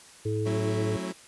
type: harmonic tone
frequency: 107.7 Hz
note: A2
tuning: 37 cents flat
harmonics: 1 / 3 / 4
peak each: -28 / -34 / -30 dBFS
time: 0.25-0.97 s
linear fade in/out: 10 ms
type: chord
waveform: 25% pulse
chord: F# minor seventh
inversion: none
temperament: equal with one note detuned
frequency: 185 / 220 / 271.6 / 329.6 Hz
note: F#3 / A3 / C#4 / E4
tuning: 0 / 0 / -35 / 0 cents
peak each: -30 / -35 / -36 / -35 dBFS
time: 0.45-1.13 s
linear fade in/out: 20 ms
effects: white hiss -51 dBFS RMS until 1.27 s + resampled to 24000 Hz